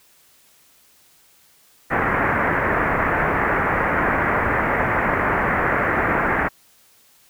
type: low-pass noise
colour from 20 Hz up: white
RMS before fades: -20 dBFS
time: 1.9-6.49 s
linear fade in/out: 20 ms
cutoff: 2000 Hz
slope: 48 dB/octave
effects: white hiss -55 dBFS RMS until 7.29 s